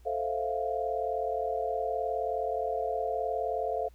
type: chord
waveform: sine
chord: F major seventh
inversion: first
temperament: equal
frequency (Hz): 440 / 523.3 / 659.3 / 698.5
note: A4 / C5 / E5 / F5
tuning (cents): 0 / 0 / 0 / 0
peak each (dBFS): -34 / -35 / -36 / -32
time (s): 0.05-3.89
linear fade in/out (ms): 20
effects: added 60 Hz sine -52 dBFS peak until 3.94 s + pink hiss -67 dBFS RMS until 3.94 s